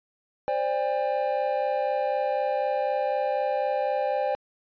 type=chord; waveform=triangle; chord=C suspended second; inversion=none; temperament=equal with one note detuned; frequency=523.3 / 587.3 / 804.6 Hz; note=C5 / D5 / G5; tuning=0 / 0 / +45 cents; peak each=-26 dBFS; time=0.48-4.35 s; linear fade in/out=0 ms; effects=resampled to 11025 Hz